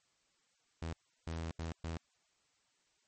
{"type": "tone bursts at uneven times", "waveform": "sawtooth", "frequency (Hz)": 82.1, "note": "E2", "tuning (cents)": -6, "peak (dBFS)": -34, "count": 4, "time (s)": [[0.82, 0.93], [1.27, 1.51], [1.59, 1.72], [1.84, 1.97]], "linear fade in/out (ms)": 0, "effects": ["white hiss -75 dBFS RMS until 3.07 s", "MP3 32 kbps"]}